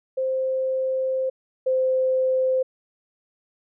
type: tone pair in turn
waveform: sine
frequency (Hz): 523.3 / 518.8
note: C5 / C5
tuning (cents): 0 / -15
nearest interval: unison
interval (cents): 15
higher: first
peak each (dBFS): -21 / -18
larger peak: second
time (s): 0.17-1.3 / 1.66-2.63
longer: first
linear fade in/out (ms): 10
effects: none